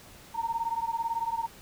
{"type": "beating tone pair", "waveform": "sine", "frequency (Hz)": [910, 928], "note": ["A#5", "A#5"], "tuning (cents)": [-42, -8], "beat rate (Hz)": 18, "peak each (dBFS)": -31, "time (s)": [0.34, 1.47], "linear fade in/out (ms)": 20, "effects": ["pink hiss -51 dBFS RMS until 1.61 s"]}